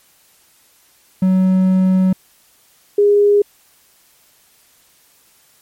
triangle / sine tone pair in turn, 187 / 409.5 Hz, F#3 / G#4, +19 / -24 cents, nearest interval octave + major second, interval 1357 cents, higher second, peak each -8 dBFS, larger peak neither, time 1.22-2.13 / 2.98-3.42 s, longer first, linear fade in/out 5 ms, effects white hiss -53 dBFS RMS until 5.61 s + MP3 64 kbps

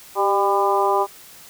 harmonic tone with a mistuned harmonic, 200.2 Hz, G3, 37 cents sharp, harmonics 2 / 3 / 4 / 5 / 6, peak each -21 / -25 / -21 / -21 / -25 dBFS, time 0.15-1.07 s, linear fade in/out 50 ms, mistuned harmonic 2, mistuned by -32 cents, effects white hiss -44 dBFS RMS until 1.49 s

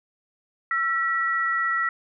sine tone pair together, 1342 / 1928.8 Hz, E6 / B6, +31 / -41 cents, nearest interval tritone, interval 628 cents, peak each -24 dBFS, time 0.71-1.89 s, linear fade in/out 2 ms, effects none

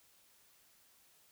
silence, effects white hiss -67 dBFS RMS until 1.31 s

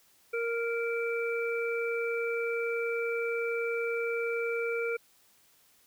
harmonic tone, 465.3 Hz, A#4, 3 cents flat, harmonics 1 / 3 / 5, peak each -30 / -37 / -36 dBFS, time 0.33-4.97 s, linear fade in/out 10 ms, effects white hiss -64 dBFS RMS until 5.86 s

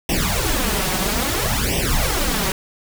pink noise with flanger, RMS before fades -20 dBFS, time 0.09-2.52 s, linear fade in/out 2 ms, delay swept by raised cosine 0.35 to 5.45 ms, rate 0.6 Hz, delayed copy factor +1, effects none

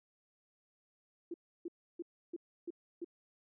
sine tone bursts, 342.8 Hz, F4, 32 cents flat, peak -38 dBFS, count 6, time 1.31-3.046 s, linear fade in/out 5 ms, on 31 ms, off 310 ms, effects none

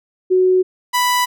sine / sawtooth tone pair in turn, 370 / 988.9 Hz, F#4 / B5, 0 / +2 cents, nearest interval octave + perfect fourth, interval 1702 cents, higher second, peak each -10 dBFS, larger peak neither, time 0.3-0.63 / 0.93-1.26 s, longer neither, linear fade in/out 20 ms, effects none

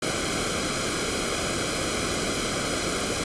pink noise with comb filter, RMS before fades -27 dBFS, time 0.02-3.24 s, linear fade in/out 5 ms, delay 1.1 ms, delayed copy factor -0.7, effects resampled to 22050 Hz

